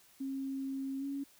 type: tone with pitch glide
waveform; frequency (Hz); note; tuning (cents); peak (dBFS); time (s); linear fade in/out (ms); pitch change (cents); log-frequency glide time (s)
sine; 269.8 to 278; C#4 to C#4; -47 to +5; -35; 0.2-1.24; 10; +52; 0.99-1.05
effects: white hiss -63 dBFS RMS until 1.39 s